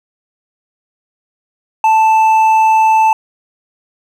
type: tone with hard clipping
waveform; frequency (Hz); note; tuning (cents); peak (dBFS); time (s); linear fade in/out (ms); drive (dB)
triangle; 880; A5; 0; -8; 1.84-3.13; 2; 8
effects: none